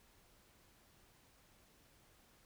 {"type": "silence", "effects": ["pink hiss -68 dBFS RMS until 2.45 s"]}